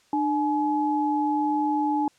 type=tone pair together; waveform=sine; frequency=299.8 / 848 Hz; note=D4 / G#5; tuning=+36 / +36 cents; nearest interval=octave + tritone; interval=1800 cents; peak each=-24 dBFS; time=0.13-2.08 s; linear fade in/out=2 ms; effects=white hiss -61 dBFS RMS until 2.18 s + low-pass 7000 Hz 12 dB/octave